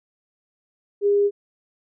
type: tone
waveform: sine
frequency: 406.1 Hz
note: G#4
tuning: 39 cents flat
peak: -15 dBFS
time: 1.01-1.31 s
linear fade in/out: 50 ms
effects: none